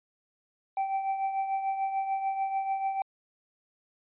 triangle tone with tremolo, 777 Hz, G5, 16 cents flat, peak -23 dBFS, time 0.77-3.02 s, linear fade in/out 2 ms, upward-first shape triangle, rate 6.8 Hz, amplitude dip 60%, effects resampled to 8000 Hz

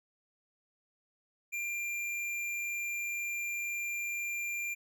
sine tone with tanh clipping, 2383 Hz, D7, 25 cents sharp, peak -35 dBFS, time 1.52-4.75 s, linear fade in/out 20 ms, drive 16 dB, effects none

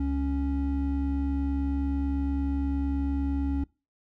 triangle tone pair together, 69.7 / 278 Hz, C#2 / C#4, +10 / +5 cents, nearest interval 2 octaves, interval 2395 cents, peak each -26 dBFS, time 0-3.64 s, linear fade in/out 5 ms, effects noise-tail reverb RT60 0.3 s tail -23 dB re dry

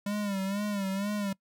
square tone with vibrato, 200 Hz, G3, 35 cents sharp, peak -30 dBFS, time 0.06-1.33 s, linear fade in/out 5 ms, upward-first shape sine, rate 2.1 Hz, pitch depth 77 cents each way, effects noise-tail reverb RT60 0.1 s tail -23 dB re dry

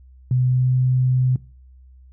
sine tone with pitch glide, 126.6 to 127.85 Hz, B2 to C3, +43 to -40 cents, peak -15 dBFS, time 0.31-1.36 s, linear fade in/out 2 ms, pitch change +17 cents, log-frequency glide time 0.45-0.73 s, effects noise-tail reverb RT60 0.4 s tail -20 dB re dry + added 64 Hz sine -44 dBFS peak until 2.12 s

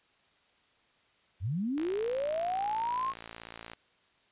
sine linear sweep, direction up, 76.3 to 1100 Hz, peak -29 dBFS, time 1.4-3.14 s, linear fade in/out 50 ms
click train, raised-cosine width 0.3 ms, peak -27 dBFS, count 112, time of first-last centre 1.78-3.734 s, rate 56.8 Hz
effects white hiss -67 dBFS RMS until 4.31 s + resampled to 8000 Hz

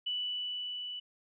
sine tone with level ramp, 2967 Hz, F#7, 4 cents sharp, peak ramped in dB -31 to -38 dBFS, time 0.06-1 s, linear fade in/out 10 ms, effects none

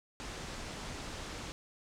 pink low-pass noise, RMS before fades -43 dBFS, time 0.2-1.52 s, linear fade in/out 0 ms, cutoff 7800 Hz, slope 24 dB/octave, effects none

